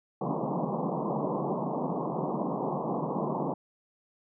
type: band-pass noise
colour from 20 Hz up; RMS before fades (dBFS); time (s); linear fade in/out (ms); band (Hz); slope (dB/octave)
pink; -31; 0.21-3.54; 5; 140 to 1100; 96
effects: none